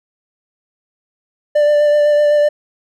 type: tone with vibrato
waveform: triangle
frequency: 591 Hz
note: D5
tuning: 11 cents sharp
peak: -7 dBFS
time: 1.55-2.49 s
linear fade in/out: 10 ms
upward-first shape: sine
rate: 7.9 Hz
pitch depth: 15 cents each way
effects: none